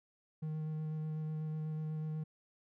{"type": "tone with vibrato", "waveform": "triangle", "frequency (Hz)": 155.56, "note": "D#3", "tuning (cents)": 0, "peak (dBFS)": -34, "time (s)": [0.42, 2.24], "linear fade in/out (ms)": 10, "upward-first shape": "square", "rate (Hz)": 8.1, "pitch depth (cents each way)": 9, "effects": []}